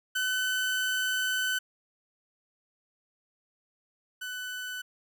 30% pulse tone pair in turn, 1512 / 1498.1 Hz, F#6 / F#6, +37 / +21 cents, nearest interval unison, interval 16 cents, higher first, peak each -24 / -32 dBFS, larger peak first, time 0.15-1.59 / 4.21-4.82 s, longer first, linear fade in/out 10 ms, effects none

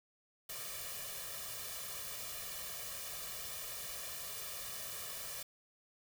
white noise with comb filter, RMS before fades -44 dBFS, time 0.49-5.43 s, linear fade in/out 5 ms, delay 1.7 ms, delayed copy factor +0.85, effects none

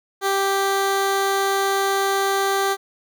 15% pulse tone, 392 Hz, G4, in tune, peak -12 dBFS, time 0.21-2.77 s, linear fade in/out 50 ms, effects none

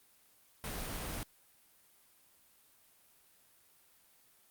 pink noise, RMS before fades -40 dBFS, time 0.64-1.23 s, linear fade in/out 0 ms, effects white hiss -66 dBFS RMS until 4.5 s + Opus 32 kbps

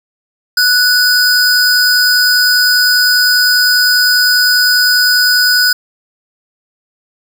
square tone pair together, 1480 / 4985 Hz, F#6 / D#8, 0 / +2 cents, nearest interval octave + major sixth, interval 2102 cents, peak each -11 dBFS, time 0.57-5.73 s, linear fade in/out 5 ms, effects none

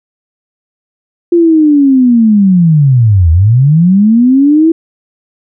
sine linear two-way sweep, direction down then up, 348.8 to 77.78 to 332.4 Hz, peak -3 dBFS, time 1.32-4.72 s, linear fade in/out 5 ms, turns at 3.31 s, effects none

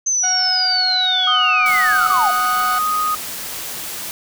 sine linear sweep, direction down, 6272 to 689 Hz, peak -15 dBFS, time 0.06-2.31 s, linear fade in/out 10 ms
harmonic tone, 740 Hz, F#5, in tune, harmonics 1 / 2 / 3 / 4 / 5 / 6 / 7 / 8, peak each -24 / -24 / -34 / -36 / -42 / -35 / -44 / -45 dBFS, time 0.23-2.79 s, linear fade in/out 10 ms
sine tone, 1245 Hz, D#6, 1 cent sharp, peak -16 dBFS, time 1.27-3.15 s, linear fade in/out 5 ms
white noise, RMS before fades -28 dBFS, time 1.66-4.11 s, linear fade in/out 0 ms
effects none

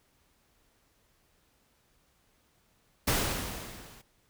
pink noise with level ramp, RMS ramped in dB -25 to -54 dBFS, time 3.07-4.02 s, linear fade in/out 10 ms, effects pink hiss -69 dBFS RMS until 4.29 s

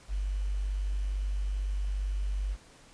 sine tone with quantisation, 48.85 Hz, G1, 5 cents flat, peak -28 dBFS, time 0.08-2.57 s, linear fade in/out 50 ms, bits 9, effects pink hiss -56 dBFS RMS until 2.93 s + resampled to 22050 Hz

